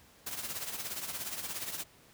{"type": "noise with tremolo", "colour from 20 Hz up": "white", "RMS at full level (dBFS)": -36, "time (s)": [0.26, 1.84], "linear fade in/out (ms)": 10, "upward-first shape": "triangle", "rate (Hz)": 17, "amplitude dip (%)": 70, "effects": ["pink hiss -60 dBFS RMS until 2.13 s", "high-pass 60 Hz 12 dB/octave"]}